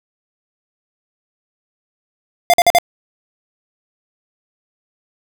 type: tone bursts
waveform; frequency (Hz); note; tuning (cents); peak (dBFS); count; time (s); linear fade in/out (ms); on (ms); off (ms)
square; 698.5; F5; 0; -8; 4; 2.5-2.785; 0; 36; 47
effects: none